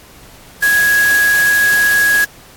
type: tone in noise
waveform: sine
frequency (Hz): 1661.2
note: G#6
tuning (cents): 0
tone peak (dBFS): -9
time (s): 0.62-2.25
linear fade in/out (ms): 10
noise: white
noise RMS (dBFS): -21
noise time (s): 0.62-2.25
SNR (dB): +9
effects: pink hiss -41 dBFS RMS until 2.56 s + AAC 64 kbps